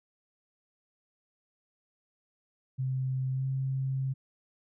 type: tone with pitch glide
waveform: sine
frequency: 130.81 to 133.33 Hz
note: C3 to C3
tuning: 0 to +33 cents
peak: -28 dBFS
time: 2.78-4.14 s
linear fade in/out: 20 ms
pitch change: +33 cents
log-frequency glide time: 3.32-3.45 s
effects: none